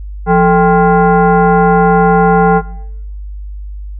sine tone with frequency modulation, 174.61 Hz, F3, in tune, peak -5 dBFS, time 0.26-2.62 s, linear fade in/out 50 ms, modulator 614 Hz, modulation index 1.4, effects noise-tail reverb RT60 0.8 s tail -19 dB re dry + added 50 Hz sine -22 dBFS peak until 3.99 s

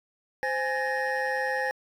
triangle tone cluster, 520 / 828 / 1710 / 1858 Hz, C5 / G#5 / A6 / A#6, -11 / -5 / -50 / -6 cents, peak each -28 / -29 / -31 / -29 dBFS, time 0.43-1.71 s, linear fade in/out 0 ms, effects tanh soft clip ceiling -16 dBFS

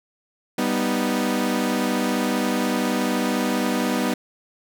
sawtooth chord, G augmented, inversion none, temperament equal, 196 / 246.9 / 311.1 Hz, G3 / B3 / D#4, 0 / 0 / 0 cents, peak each -22 / -19 / -23 dBFS, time 0.58-4.14 s, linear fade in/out 5 ms, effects none

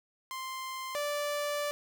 sawtooth tone pair in turn, 1046.5 / 584.8 Hz, C6 / D5, 0 / -7 cents, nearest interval minor seventh, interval 1007 cents, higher first, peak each -33 / -27 dBFS, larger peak second, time 0.31-0.95 / 0.95-1.71 s, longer second, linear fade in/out 0 ms, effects none

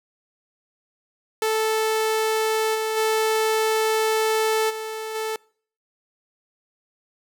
sawtooth tone with level steps, 438.9 Hz, A4, 4 cents flat, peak -16 / -19 / -15 / -25 / -21 dBFS, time 1.42-5.36 s, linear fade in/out 2 ms, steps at 2.74 / 2.96 / 4.69 / 5.14 s, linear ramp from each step 20 ms, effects noise-tail reverb RT60 0.5 s tail -25 dB re dry

